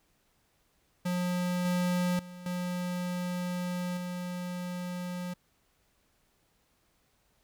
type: tone with level steps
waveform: square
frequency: 178.8 Hz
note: F3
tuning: 41 cents sharp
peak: -29 / -27 / -44 / -32 / -35 dBFS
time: 1.05-5.34 s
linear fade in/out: 10 ms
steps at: 1.65 / 2.19 / 2.46 / 3.97 s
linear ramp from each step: 2 ms
effects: pink hiss -71 dBFS RMS until 7.43 s